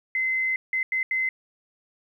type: tone bursts at uneven times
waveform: sine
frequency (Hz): 2056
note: C7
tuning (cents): -31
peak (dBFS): -22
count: 4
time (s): 0.15-0.56 / 0.73-0.83 / 0.92-1.03 / 1.11-1.29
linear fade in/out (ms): 2
effects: 10-bit